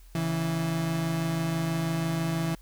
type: tone pair together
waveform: 35% pulse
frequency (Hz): 138.1 / 164.23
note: C#3 / E3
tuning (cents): -6 / -6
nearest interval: minor third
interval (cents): 300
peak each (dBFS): -33 / -25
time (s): 0.15-2.55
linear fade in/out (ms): 2
effects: added 42 Hz sine -48 dBFS peak until 2.61 s + white hiss -61 dBFS RMS until 2.61 s